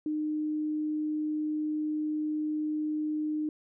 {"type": "tone", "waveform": "sine", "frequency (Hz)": 305.3, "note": "D#4", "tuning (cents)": -33, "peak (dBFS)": -28, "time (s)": [0.06, 3.49], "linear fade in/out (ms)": 2, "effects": []}